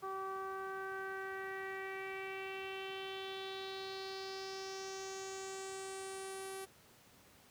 sawtooth tone with low-pass filter sweep, 384.8 Hz, G4, 32 cents flat, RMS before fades -44 dBFS, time 0.02-6.66 s, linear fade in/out 20 ms, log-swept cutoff 1100 to 11000 Hz, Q 4.3, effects pink hiss -63 dBFS RMS until 7.5 s + high-pass 80 Hz 12 dB/octave

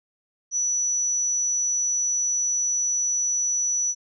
sine tone, 5920 Hz, F#8, in tune, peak -21 dBFS, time 0.51-3.95 s, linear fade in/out 50 ms, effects none

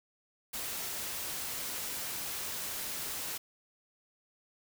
white noise, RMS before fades -38 dBFS, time 0.53-3.38 s, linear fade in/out 10 ms, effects none

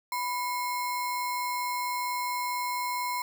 sine tone with sample-and-hold, 987.8 Hz, B5, in tune, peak -28 dBFS, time 0.12-3.22 s, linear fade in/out 2 ms, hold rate 3150 Hz, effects none

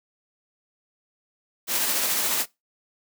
white noise with tremolo, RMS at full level -23 dBFS, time 1.67-2.46 s, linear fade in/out 50 ms, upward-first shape triangle, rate 14 Hz, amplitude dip 30%, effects noise-tail reverb RT60 0.2 s tail -21 dB re dry + high-pass 200 Hz 12 dB/octave

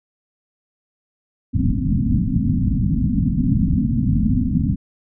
white low-pass noise, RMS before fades -18 dBFS, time 1.53-4.76 s, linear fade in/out 20 ms, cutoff 270 Hz, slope 96 dB/octave, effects none

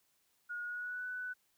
sine tone with pitch glide, 1441 to 1492.7 Hz, F#6 to F#6, -46 to +15 cents, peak -38 dBFS, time 0.49-1.34 s, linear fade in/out 20 ms, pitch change +61 cents, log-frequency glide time 0.63-1.06 s, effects white hiss -75 dBFS RMS until 1.57 s

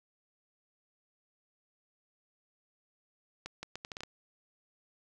accelerating click train, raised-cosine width 0.2 ms, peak -23 dBFS, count 8, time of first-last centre 3.46-4.034 s, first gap 170 ms, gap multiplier 0.74, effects none

